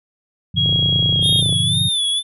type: chord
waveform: sine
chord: G diminished seventh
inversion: none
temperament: just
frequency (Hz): 98 / 117.6 / 141.12 / 169.34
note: G2 / Bb2 / Db3 / Fb3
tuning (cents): 0 / +16 / +31 / +47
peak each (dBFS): -24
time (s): 0.54-1.89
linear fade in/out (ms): 10
type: tone with pitch glide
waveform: sine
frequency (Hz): 3300 to 3268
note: G#7 to G#7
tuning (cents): -12 to -29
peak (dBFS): -15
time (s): 0.56-1.42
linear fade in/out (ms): 20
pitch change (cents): -17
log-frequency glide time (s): 1.13-1.21
type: click train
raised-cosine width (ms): 2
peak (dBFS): -16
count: 27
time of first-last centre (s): 0.66-1.527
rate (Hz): 30
type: tone with vibrato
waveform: square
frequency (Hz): 3520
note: A7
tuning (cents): 0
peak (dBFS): -17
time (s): 1.21-2.23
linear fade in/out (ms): 50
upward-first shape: sine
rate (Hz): 2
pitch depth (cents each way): 85
effects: resampled to 32000 Hz